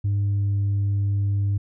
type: tone with pitch glide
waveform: sine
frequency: 100.9 to 100.26 Hz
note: G#2 to G2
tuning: -49 to +39 cents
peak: -17 dBFS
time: 0.04-1.58 s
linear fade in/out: 10 ms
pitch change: -12 cents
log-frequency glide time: 0.26-0.5 s
effects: tanh soft clip ceiling -18 dBFS